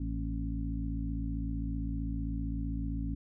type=harmonic tone with a mistuned harmonic; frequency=55.5 Hz; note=A1; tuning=16 cents sharp; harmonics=1 / 2 / 3 / 4 / 5; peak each=-34 / -40 / -41 / -43 / -39 dBFS; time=0-3.15 s; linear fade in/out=5 ms; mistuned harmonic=4; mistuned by=+61 cents; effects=none